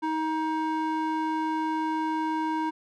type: tone with band-pass filter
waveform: square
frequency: 315.3 Hz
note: D#4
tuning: 23 cents sharp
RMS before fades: -28 dBFS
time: 0.02-2.71 s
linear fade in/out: 20 ms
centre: 770 Hz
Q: 1.8
effects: none